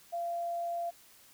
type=tone; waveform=sine; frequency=687 Hz; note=F5; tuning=29 cents flat; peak=-32 dBFS; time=0.12-0.91 s; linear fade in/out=20 ms; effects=white hiss -59 dBFS RMS until 1.33 s